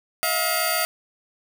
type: tone cluster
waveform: 15% pulse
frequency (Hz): 641 / 708 / 4639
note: E5 / F5 / D8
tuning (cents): -49 / +23 / -22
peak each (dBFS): -19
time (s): 0.23-0.85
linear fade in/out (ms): 0
effects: 8-bit